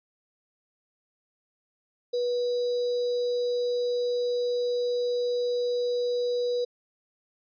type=tone with sample-and-hold; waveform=sine; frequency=487.4 Hz; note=B4; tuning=23 cents flat; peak=-24 dBFS; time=2.13-6.65 s; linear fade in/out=10 ms; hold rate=4410 Hz; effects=resampled to 11025 Hz